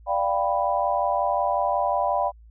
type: chord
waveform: sine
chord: G dominant seventh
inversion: second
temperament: equal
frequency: 587.3 / 698.5 / 784 / 987.8 Hz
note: D5 / F5 / G5 / B5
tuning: 0 / 0 / 0 / 0 cents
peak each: -26 dBFS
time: 0.06-2.32 s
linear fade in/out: 50 ms
effects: added 56 Hz sine -46 dBFS peak until 2.5 s